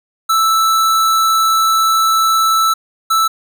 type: tone bursts at uneven times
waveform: square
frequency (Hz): 1318.5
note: E6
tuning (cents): 0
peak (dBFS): -11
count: 2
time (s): 0.29-2.74 / 3.1-3.28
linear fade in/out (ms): 10
effects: none